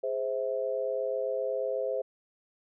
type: chord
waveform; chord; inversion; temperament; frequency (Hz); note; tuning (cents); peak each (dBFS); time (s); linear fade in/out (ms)
sine; Ab augmented; none; equal with one note detuned; 415.3 / 523.3 / 649.8; Ab4 / C5 / E5; 0 / 0 / -25; -35 / -30 / -35; 0.03-2.02; 10
effects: none